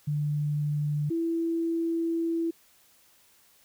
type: tone pair in turn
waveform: sine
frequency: 147.9 / 332 Hz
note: D3 / E4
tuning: +13 / +12 cents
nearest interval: octave + major second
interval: 1399 cents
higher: second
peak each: -25 dBFS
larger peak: neither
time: 0.07-1.1 / 1.1-2.51 s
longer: second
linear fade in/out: 10 ms
effects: white hiss -61 dBFS RMS until 3.64 s